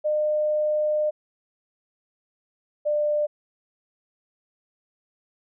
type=tone pair in turn; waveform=sine; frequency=606 / 596.3 Hz; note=D#5 / D5; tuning=-46 / +26 cents; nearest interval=unison; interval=28 cents; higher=first; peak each=-20 dBFS; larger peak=neither; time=0.04-1.11 / 2.85-3.27 s; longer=first; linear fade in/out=20 ms; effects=none